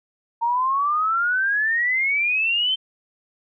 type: exponential sweep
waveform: sine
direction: up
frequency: 918 to 3126 Hz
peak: -18 dBFS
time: 0.41-2.76 s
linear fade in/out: 20 ms
effects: none